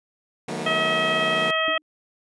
15% pulse chord, B dominant seventh, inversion first, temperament equal with one note detuned, 155.56 / 185 / 220 / 241.2 Hz, D#3 / F#3 / A3 / B3, 0 / 0 / 0 / -41 cents, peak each -27 dBFS, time 0.48-1.51 s, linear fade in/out 5 ms
harmonic tone, 640 Hz, D#5, 49 cents sharp, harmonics 1 / 2 / 3 / 4 / 5, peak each -26 / -26 / -26 / -28 / -27 dBFS, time 0.66-1.78 s, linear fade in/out 5 ms
sine tone with exponential decay, 306.5 Hz, D#4, 26 cents flat, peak -28 dBFS, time 1.68-1.82 s, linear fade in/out 0 ms, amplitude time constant 30 ms
effects resampled to 24000 Hz

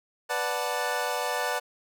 25% pulse chord, B minor seventh, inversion none, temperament equal, 493.9 / 587.3 / 740 / 880 Hz, B4 / D5 / F#5 / A5, 0 / 0 / 0 / 0 cents, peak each -29 dBFS, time 0.29-1.6 s, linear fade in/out 20 ms, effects none

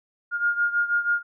sine beating tone pair, 1416 / 1422.2 Hz, F6 / F6, +23 / +31 cents, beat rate 6.2 Hz, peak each -22 / -26 dBFS, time 0.31-1.23 s, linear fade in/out 50 ms, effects none

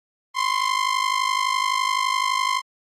sawtooth ring-modulated tone, 1046.5 Hz, C6, in tune, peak -13 dBFS, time 0.34-2.62 s, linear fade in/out 50 ms, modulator 25.9 Hz, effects low-pass 7000 Hz 12 dB/octave + Opus 32 kbps

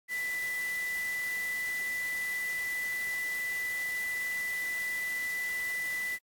sine tone in noise, 1988 Hz, B6, 11 cents sharp, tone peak -31 dBFS, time 0.08-6.19 s, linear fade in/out 50 ms, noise white, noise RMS -44 dBFS, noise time 0.08-6.19 s, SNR +10 dB, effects AAC 64 kbps

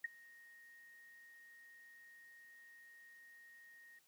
sine tone with ADSR envelope, 1864.7 Hz, A#6, in tune, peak -34 dBFS, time 0.04-3.99 s, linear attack 6 ms, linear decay 18 ms, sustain -24 dB, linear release 4 ms, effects white hiss -73 dBFS RMS until 4.07 s + high-pass 100 Hz 12 dB/octave

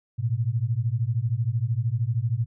sine beating tone pair, 109.8 / 122.8 Hz, A2 / B2, -3 / -9 cents, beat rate 13 Hz, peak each -25 / -25 dBFS, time 0.18-2.46 s, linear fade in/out 20 ms, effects none

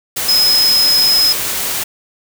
sine tone in noise, 5110 Hz, D#8, 45 cents sharp, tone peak -9 dBFS, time 0.28-1.33 s, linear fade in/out 10 ms, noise white, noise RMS -19 dBFS, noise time 0.16-1.84 s, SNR +7 dB, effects none

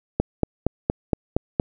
click train, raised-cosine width 2 ms, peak -5 dBFS, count 7, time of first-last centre 0.2-1.599 s, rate 4.29 Hz, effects none

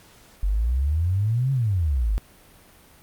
sine exponential two-way sweep, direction up then down, 46.25 to 138.59 to 46.25 Hz, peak -19 dBFS, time 0.43-2.18 s, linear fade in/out 0 ms, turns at 1.52 s, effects pink hiss -52 dBFS RMS until 3.02 s + Opus 48 kbps

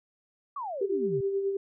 sine exponential sweep, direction down, 1189 to 122.9 Hz, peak -32 dBFS, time 0.56-1.21 s, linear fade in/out 5 ms
sine tone with tremolo, 393.3 Hz, G4, 6 cents sharp, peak -24 dBFS, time 0.81-1.57 s, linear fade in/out 5 ms, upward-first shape sine, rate 9.4 Hz, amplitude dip 45%
effects none

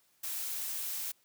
blue noise, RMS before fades -37 dBFS, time 0.23-1.12 s, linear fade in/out 10 ms, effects white hiss -70 dBFS RMS until 1.24 s + high-pass 60 Hz 12 dB/octave

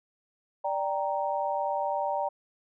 sine chord, G minor, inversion second, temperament equal, 587.3 / 784 / 932.3 Hz, D5 / G5 / Bb5, 0 / 0 / 0 cents, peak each -31 dBFS, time 0.64-2.29 s, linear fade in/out 10 ms, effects none

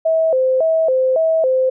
sine tone with vibrato, 579 Hz, D5, 25 cents flat, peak -12 dBFS, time 0.05-1.7 s, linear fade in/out 10 ms, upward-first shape square, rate 1.8 Hz, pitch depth 190 cents each way, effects none

